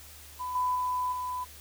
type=tone with level steps; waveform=sine; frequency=1000 Hz; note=B5; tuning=21 cents sharp; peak=-32 / -25 / -27 / -31 dBFS; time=0.39-1.45 s; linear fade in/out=20 ms; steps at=0.55 / 0.75 / 1.12 s; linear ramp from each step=5 ms; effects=added 74 Hz sine -52 dBFS peak until 1.6 s + white hiss -50 dBFS RMS until 1.6 s